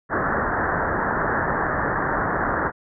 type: low-pass noise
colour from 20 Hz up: white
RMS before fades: -23 dBFS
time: 0.09-2.72 s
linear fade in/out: 50 ms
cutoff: 1800 Hz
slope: 96 dB/octave
effects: none